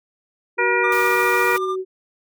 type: tone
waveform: sine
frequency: 375.4 Hz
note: F#4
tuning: 25 cents sharp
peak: -22 dBFS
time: 0.57-1.85 s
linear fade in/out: 50 ms
type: harmonic tone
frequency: 478.1 Hz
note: A#4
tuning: 44 cents sharp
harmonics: 1 / 2 / 3 / 4 / 5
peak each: -23 / -23 / -23 / -23 / -23 dBFS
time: 0.58-1.57 s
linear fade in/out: 10 ms
type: tone with tremolo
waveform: triangle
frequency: 1196 Hz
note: D6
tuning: 31 cents sharp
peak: -20 dBFS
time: 0.83-1.76 s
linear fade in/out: 20 ms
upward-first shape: sine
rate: 14 Hz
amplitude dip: 50%
type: noise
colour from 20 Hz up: white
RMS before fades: -33 dBFS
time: 0.92-1.58 s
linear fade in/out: 2 ms
effects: none